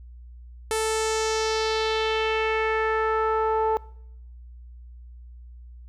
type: tone with low-pass filter sweep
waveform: sawtooth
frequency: 440 Hz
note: A4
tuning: in tune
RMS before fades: -24 dBFS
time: 0.71-3.77 s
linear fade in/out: 0 ms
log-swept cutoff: 10000 to 890 Hz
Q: 2.3
effects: noise-tail reverb RT60 0.7 s tail -22 dB re dry + added 60 Hz sine -41 dBFS peak until 5.88 s